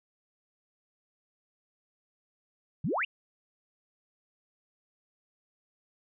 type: exponential sweep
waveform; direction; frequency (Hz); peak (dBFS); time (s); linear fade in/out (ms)
sine; up; 123.47 to 3027; -27; 2.84-3.05; 5
effects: none